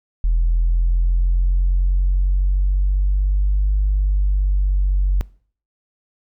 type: linear two-way sweep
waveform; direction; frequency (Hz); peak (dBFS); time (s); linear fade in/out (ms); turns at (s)
sine; up then down; 41.24 to 49.84 to 46.75; -12; 0.24-5.21; 0; 3.75
effects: noise-tail reverb RT60 0.5 s tail -23 dB re dry + tanh soft clip ceiling -10 dBFS